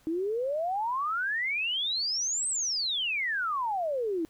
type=exponential two-way sweep; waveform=sine; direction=up then down; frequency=311.1 to 8372 to 311.1 Hz; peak=-27 dBFS; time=0.07-4.25 s; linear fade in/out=0 ms; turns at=2.48 s; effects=pink hiss -63 dBFS RMS until 4.29 s